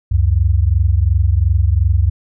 sine tone pair together, 69.3 / 92.1 Hz, C#2 / F#2, 0 / -7 cents, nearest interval perfect fourth, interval 493 cents, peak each -13 dBFS, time 0.11-2.1 s, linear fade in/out 10 ms, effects none

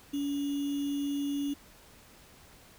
sine tone with sample-and-hold, 283.9 Hz, C#4, 41 cents sharp, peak -29 dBFS, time 0.13-1.54 s, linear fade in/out 10 ms, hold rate 3150 Hz, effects pink hiss -56 dBFS RMS until 2.78 s

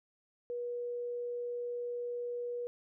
sine tone, 483 Hz, B4, 39 cents flat, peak -35 dBFS, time 0.5-2.67 s, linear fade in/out 0 ms, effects none

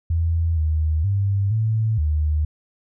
sine tone with pitch steps, 82.9 / 78.2 / 99.2 / 110.4 / 76.2 Hz, E2 / D#2 / G2 / A2 / D#2, +10 / +9 / +21 / +6 / -36 cents, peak -17 dBFS, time 0.1-2.45 s, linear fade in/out 5 ms, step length 470 ms, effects none

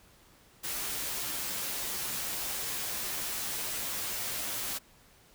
white noise with comb filter, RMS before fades -35 dBFS, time 0.63-4.79 s, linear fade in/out 20 ms, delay 12 ms, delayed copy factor -0.55, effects pink hiss -60 dBFS RMS until 5.34 s

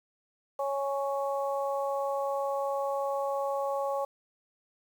harmonic tone, 277.2 Hz, C#4, in tune, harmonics 2 / 3 / 4, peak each -30 / -34 / -36 dBFS, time 0.59-4.05 s, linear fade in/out 5 ms, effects 9-bit

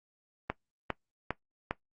click train, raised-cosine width 0.5 ms, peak -15 dBFS, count 4, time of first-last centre 0.5-1.71 s, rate 2.48 Hz, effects noise-tail reverb RT60 0.1 s tail -18 dB re dry + Opus 32 kbps

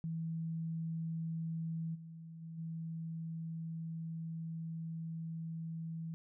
sine tone with level steps, 163.3 Hz, E3, 16 cents flat, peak -36 / -47 / -44 / -39 dBFS, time 0.04-6.14 s, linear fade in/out 0 ms, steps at 1.94 / 2.41 / 2.57 s, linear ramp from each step 20 ms, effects none

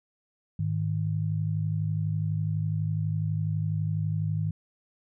sine tone pair together, 103.83 / 155.89 Hz, G#2 / D#3, 0 / +4 cents, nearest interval perfect fifth, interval 704 cents, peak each -28 / -28 dBFS, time 0.59-4.51 s, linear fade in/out 5 ms, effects none

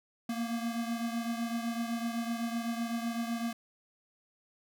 square beating tone pair, 231 / 238.9 Hz, A#3 / A#3, -16 / +43 cents, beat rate 7.9 Hz, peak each -34 / -39 dBFS, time 0.29-3.53 s, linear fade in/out 5 ms, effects none

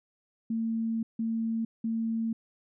sine tone bursts at uneven times, 226 Hz, A3, 47 cents sharp, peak -27 dBFS, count 3, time 0.5-1.03 / 1.19-1.65 / 1.84-2.33 s, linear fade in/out 5 ms, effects none

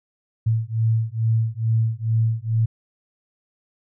sine beating tone pair, 111.4 / 113.7 Hz, A2 / A#2, +22 / -43 cents, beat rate 2.3 Hz, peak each -21 dBFS, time 0.46-2.66 s, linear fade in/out 10 ms, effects none

